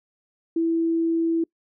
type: tone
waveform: sine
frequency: 330.3 Hz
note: E4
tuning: 4 cents sharp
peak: -19 dBFS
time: 0.56-1.44 s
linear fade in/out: 5 ms
effects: noise-tail reverb RT60 0.1 s tail -25 dB re dry